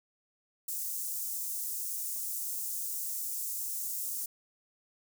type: high-pass noise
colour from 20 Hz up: white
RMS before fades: -36 dBFS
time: 0.68-4.26 s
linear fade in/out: 5 ms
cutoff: 6700 Hz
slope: 24 dB/octave
effects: none